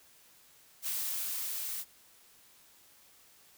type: noise with level ramp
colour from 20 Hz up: blue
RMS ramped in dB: -34 to -38 dBFS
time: 0.82-1.85 s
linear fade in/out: 50 ms
effects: white hiss -61 dBFS RMS until 3.57 s